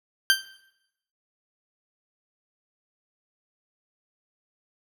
20% pulse tone with exponential decay, 1566 Hz, G6, 2 cents flat, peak -8 dBFS, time 0.3-0.45 s, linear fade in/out 0 ms, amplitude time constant 31 ms, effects noise-tail reverb RT60 0.8 s tail -17 dB re dry

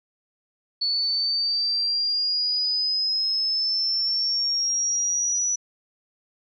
sine exponential sweep, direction up, 4435 to 5920 Hz, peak -21 dBFS, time 0.81-5.56 s, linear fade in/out 10 ms, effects none

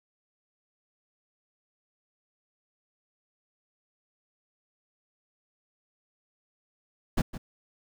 brown noise with echo, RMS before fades -24 dBFS, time 7.17-7.22 s, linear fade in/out 10 ms, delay 160 ms, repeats 1, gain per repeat -13 dB, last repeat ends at 7.38 s, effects none

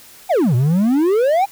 triangle exponential two-way sweep, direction down then up, 825 to 116.54 to 825 Hz, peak -10 dBFS, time 0.29-1.46 s, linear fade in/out 20 ms, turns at 0.55 s, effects white hiss -43 dBFS RMS until 1.51 s

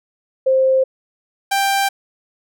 sine / sawtooth tone pair in turn, 526 / 788.1 Hz, C5 / G5, +9 / +9 cents, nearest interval perfect fifth, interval 700 cents, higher second, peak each -11 dBFS, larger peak neither, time 0.46-0.84 / 1.51-1.89 s, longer neither, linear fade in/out 10 ms, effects none

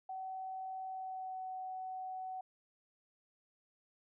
sine tone with pitch glide, 757 to 749.6 Hz, F#5 to F#5, +39 to +22 cents, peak -40 dBFS, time 0.09-2.41 s, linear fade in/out 5 ms, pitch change -17 cents, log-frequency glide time 0.89-1.43 s, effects none

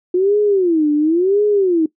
sine tone with vibrato, 351.8 Hz, F4, 13 cents sharp, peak -11 dBFS, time 0.14-1.86 s, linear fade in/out 5 ms, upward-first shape sine, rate 0.95 Hz, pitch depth 300 cents each way, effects noise-tail reverb RT60 0.1 s tail -19 dB re dry

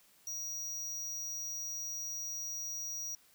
square tone, 5760 Hz, F#8, 47 cents flat, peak -38 dBFS, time 0.27-3.15 s, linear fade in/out 2 ms, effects white hiss -65 dBFS RMS until 3.34 s

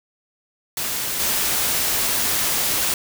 white noise with level steps, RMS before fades -25 / -21 dBFS, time 0.77-2.94 s, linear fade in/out 2 ms, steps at 1.19 s, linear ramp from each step 10 ms, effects none

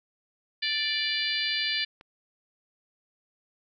harmonic tone, 587.3 Hz, D5, in tune, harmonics 3 / 4 / 5 / 6 / 7 / 8, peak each -33 / -33 / -33 / -33 / -33 / -33 dBFS, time 0.62-1.85 s, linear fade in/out 10 ms
click, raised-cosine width 0.3 ms, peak -32 dBFS, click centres 2.011 s
effects none

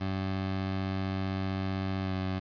20% pulse tone with pitch glide, 95.6 to 94.17 Hz, G2 to F#2, -43 to +31 cents, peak -25 dBFS, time 0-2.4 s, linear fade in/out 20 ms, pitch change -26 cents, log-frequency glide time 2.02-2.12 s, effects resampled to 11025 Hz + 9-bit

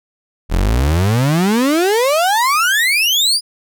35% pulse exponential sweep, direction up, 38.62 to 5040 Hz, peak -10 dBFS, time 0.49-3.41 s, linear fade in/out 50 ms, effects none

